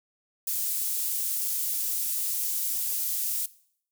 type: high-pass noise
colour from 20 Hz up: pink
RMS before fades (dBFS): -29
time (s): 0.47-3.46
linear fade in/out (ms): 5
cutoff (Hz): 11000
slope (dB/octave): 12
effects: noise-tail reverb RT60 0.6 s tail -19 dB re dry